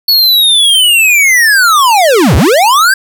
square linear two-way sweep, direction down then up, 4435 to 58.3 to 1620 Hz, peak -5 dBFS, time 0.08-2.94 s, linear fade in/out 5 ms, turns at 2.36 s, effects none

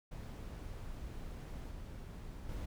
brown noise with level steps, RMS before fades -45 / -47 / -42 dBFS, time 0.11-2.66 s, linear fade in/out 10 ms, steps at 1.71 / 2.49 s, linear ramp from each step 2 ms, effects none

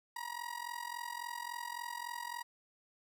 30% pulse tone with amplitude modulation, 955 Hz, A#5, 42 cents sharp, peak -34 dBFS, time 0.16-2.43 s, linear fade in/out 5 ms, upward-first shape sine, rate 43.6 Hz, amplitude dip 85%, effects none

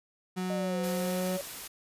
35% pulse tone, 183.9 Hz, F#3, 10 cents flat, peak -29 dBFS, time 0.36-1.38 s, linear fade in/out 20 ms
sine linear two-way sweep, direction down then up, 622.3 to 514 to 564 Hz, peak -33 dBFS, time 0.5-1.41 s, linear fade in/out 0 ms, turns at 0.8 s
white noise, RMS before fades -41 dBFS, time 0.83-1.68 s, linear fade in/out 10 ms
effects resampled to 32000 Hz

